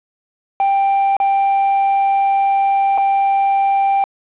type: tone with dropouts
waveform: triangle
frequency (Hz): 788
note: G5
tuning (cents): +9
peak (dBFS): -10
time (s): 0.6-4.04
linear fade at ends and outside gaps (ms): 1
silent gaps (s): 1.167-1.201 / 2.977-2.981
effects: resampled to 8000 Hz + 7-bit